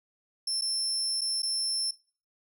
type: tone with dropouts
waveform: 35% pulse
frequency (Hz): 5350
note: E8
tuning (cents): +25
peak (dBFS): -25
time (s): 0.47-1.91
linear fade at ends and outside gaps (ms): 5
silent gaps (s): 0.612-0.619 / 1.21-1.215 / 1.421-1.43
effects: noise-tail reverb RT60 0.4 s tail -19 dB re dry